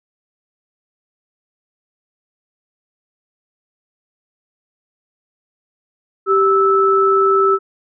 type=tone pair together; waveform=sine; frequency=390.2 / 1311.6 Hz; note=G4 / E6; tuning=-8 / -9 cents; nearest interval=octave + major sixth; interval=2099 cents; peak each=-13 dBFS; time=6.26-7.59 s; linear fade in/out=50 ms; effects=none